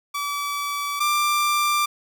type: tone pair in turn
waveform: sawtooth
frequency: 1151 / 1184 Hz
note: D6 / D6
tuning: -35 / +14 cents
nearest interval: unison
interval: 49 cents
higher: second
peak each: -21 / -15 dBFS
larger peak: second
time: 0.14-1 / 1-1.86 s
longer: neither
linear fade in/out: 10 ms
effects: none